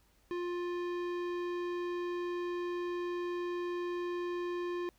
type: tone with tanh clipping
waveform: sine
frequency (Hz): 351.8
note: F4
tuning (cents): +13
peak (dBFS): -36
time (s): 0.31-4.89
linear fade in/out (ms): 0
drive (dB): 17
effects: added 50 Hz sine -69 dBFS peak until 4.98 s + pink hiss -70 dBFS RMS until 4.98 s